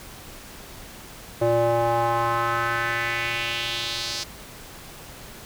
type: tone with band-pass filter sweep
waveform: square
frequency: 117.1 Hz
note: A#2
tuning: 8 cents sharp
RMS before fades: -24 dBFS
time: 1.41-4.24 s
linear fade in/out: 10 ms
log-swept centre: 520 to 5100 Hz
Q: 2.6
effects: pink hiss -42 dBFS RMS until 5.45 s